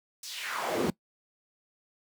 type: noise with high-pass filter sweep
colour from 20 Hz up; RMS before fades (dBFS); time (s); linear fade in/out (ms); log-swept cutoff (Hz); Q
brown; -32; 0.23-0.9; 2; 6000 to 210; 2.1
effects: noise-tail reverb RT60 0.1 s tail -21 dB re dry + high-pass 80 Hz 12 dB/octave